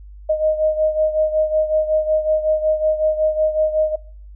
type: beating tone pair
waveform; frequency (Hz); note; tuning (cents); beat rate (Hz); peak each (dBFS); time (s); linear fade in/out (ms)
sine; 620 / 625.4; D#5 / D#5; -6 / +9; 5.4; -16 / -21; 0.29-3.96; 10
effects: noise-tail reverb RT60 0.5 s tail -24 dB re dry + added 50 Hz sine -36 dBFS peak until 4.35 s